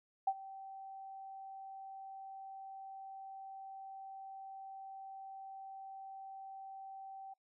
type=tone with ADSR envelope; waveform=sine; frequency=775 Hz; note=G5; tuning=20 cents flat; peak=-27 dBFS; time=0.27-7.34 s; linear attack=7 ms; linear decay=54 ms; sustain=-19 dB; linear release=10 ms; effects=noise-tail reverb RT60 0.1 s tail -21 dB re dry